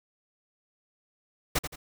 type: noise with echo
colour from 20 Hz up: pink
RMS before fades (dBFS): -25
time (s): 1.55-1.59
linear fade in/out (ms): 10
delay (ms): 85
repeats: 2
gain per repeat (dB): -9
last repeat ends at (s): 1.76
effects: none